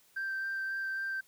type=tone with vibrato; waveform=sine; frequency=1568 Hz; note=G6; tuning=in tune; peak=-31 dBFS; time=0.16-1.21 s; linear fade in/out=10 ms; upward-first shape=sine; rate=3.7 Hz; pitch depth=10 cents each way; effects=tanh soft clip ceiling -30 dBFS + white hiss -65 dBFS RMS until 1.27 s